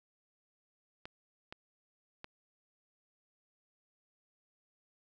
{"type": "clicks", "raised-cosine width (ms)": 0.3, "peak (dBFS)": -28, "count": 3, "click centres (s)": [1.055, 1.525, 2.244], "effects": []}